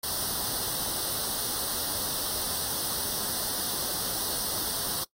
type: noise with comb filter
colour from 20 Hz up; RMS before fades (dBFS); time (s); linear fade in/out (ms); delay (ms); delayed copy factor
white; -31; 0.03-5.04; 5; 0.21; +0.85
effects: noise-tail reverb RT60 0.1 s tail -21 dB re dry + AAC 48 kbps